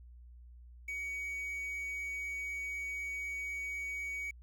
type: tone with quantisation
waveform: triangle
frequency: 2252 Hz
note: C#7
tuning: 27 cents sharp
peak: -35 dBFS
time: 0.88-4.31 s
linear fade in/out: 5 ms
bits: 10
effects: added 60 Hz sine -51 dBFS peak until 4.42 s